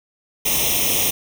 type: noise with comb filter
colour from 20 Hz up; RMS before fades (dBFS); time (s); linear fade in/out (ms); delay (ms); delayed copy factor
white; -19; 0.45-1.11; 10; 0.33; +0.95
effects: none